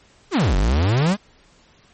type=exponential two-way sweep; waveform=45% pulse; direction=down then up; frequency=441.9 to 43.65 to 216.8 Hz; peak=-15 dBFS; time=0.31-1.17 s; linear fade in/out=50 ms; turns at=0.56 s; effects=pink hiss -54 dBFS RMS until 1.93 s + MP3 32 kbps